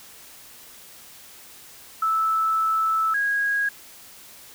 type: tone pair in turn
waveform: sine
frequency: 1312 / 1645.1 Hz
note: E6 / G#6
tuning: -9 / -17 cents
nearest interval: major third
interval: 392 cents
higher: second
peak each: -19 / -20 dBFS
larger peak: first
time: 2.02-3.14 / 3.14-3.69 s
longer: first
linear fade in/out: 5 ms
effects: white hiss -46 dBFS RMS until 4.54 s